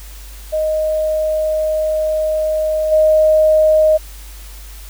sine tone with level steps, 622.3 Hz, D#5, in tune, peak -14 / -8 dBFS, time 0.52-3.98 s, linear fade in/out 20 ms, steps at 2.91 s, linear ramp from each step 20 ms, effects added 50 Hz sine -32 dBFS peak until 4.89 s + white hiss -40 dBFS RMS until 4.89 s

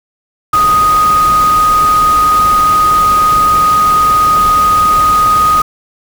sine tone in noise, 1244.5 Hz, D#6, in tune, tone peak -6 dBFS, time 0.53-5.62 s, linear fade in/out 5 ms, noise pink, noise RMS -21 dBFS, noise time 0.53-5.62 s, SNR +12 dB, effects none

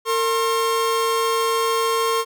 45% pulse tone pair together, 456.2 / 1068.9 Hz, A#4 / C6, -37 / +37 cents, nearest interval octave + minor third, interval 1474 cents, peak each -21 dBFS, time 0.05-2.25 s, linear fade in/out 50 ms, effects none

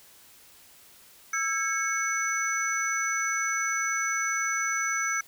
sine tone cluster, 1329 / 1630 / 2204 / 6000 Hz, E6 / G#6 / C#7 / F#8, +14 / -33 / -11 / +23 cents, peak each -31 dBFS, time 1.33-5.21 s, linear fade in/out 5 ms, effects white hiss -54 dBFS RMS until 5.27 s

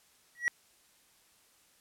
triangle tone with exponential growth, 1923 Hz, B6, 47 cents flat, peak -20 dBFS, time 0.35-0.48 s, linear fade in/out 0 ms, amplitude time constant 27 ms, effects white hiss -65 dBFS RMS until 1.8 s + low-pass 12000 Hz 12 dB/octave

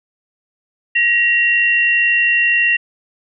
sine tone pair together, 1898.8 / 2751 Hz, A#6 / F7, +31 / -27 cents, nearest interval tritone, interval 642 cents, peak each -14 dBFS, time 0.95-2.77 s, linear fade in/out 10 ms, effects none

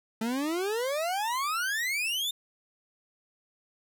40% pulse exponential sweep, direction up, 216.9 to 3667 Hz, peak -27 dBFS, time 0.21-2.31 s, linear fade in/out 5 ms, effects none

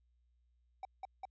triangle tone bursts, 766 Hz, G5, 40 cents flat, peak -38 dBFS, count 3, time 0.83-1.253 s, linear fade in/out 2 ms, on 21 ms, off 180 ms, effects added 60 Hz sine -70 dBFS peak until 1.3 s + resampled to 16000 Hz

